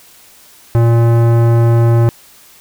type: tone with tanh clipping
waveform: sine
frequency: 116.54 Hz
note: A#2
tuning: in tune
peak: -9 dBFS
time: 0.75-2.09 s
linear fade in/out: 0 ms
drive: 18 dB
effects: white hiss -43 dBFS RMS until 2.6 s